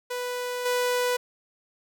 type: tone with level steps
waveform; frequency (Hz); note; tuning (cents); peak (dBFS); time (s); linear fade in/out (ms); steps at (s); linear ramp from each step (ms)
sawtooth; 493.9; B4; 0; -25 / -19; 0.1-1.17; 10; 0.65; 10
effects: none